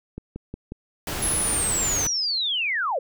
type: click train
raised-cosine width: 3 ms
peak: -20 dBFS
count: 4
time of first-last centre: 0.18-0.721 s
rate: 5.55 Hz
type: noise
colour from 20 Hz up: pink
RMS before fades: -29 dBFS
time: 1.07-2.07 s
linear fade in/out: 2 ms
type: linear sweep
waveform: sine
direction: down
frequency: 11000 to 466.2 Hz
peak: -22 dBFS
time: 1.22-2.99 s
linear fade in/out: 5 ms
effects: none

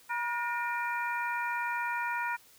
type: harmonic tone with a mistuned harmonic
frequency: 478.1 Hz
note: A#4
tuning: 44 cents sharp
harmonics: 2 / 3 / 4 / 5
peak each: -33 / -35 / -38 / -39 dBFS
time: 0.09-2.37 s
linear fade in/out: 20 ms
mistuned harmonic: 4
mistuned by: -70 cents
effects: white hiss -59 dBFS RMS until 2.58 s

